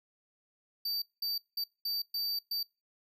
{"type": "tone bursts at uneven times", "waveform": "square", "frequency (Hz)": 4633, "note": "D8", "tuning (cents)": -24, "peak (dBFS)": -32, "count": 6, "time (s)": [[0.85, 1.02], [1.22, 1.38], [1.57, 1.64], [1.85, 2.02], [2.14, 2.39], [2.51, 2.63]], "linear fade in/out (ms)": 5, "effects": ["noise-tail reverb RT60 0.3 s tail -25 dB re dry"]}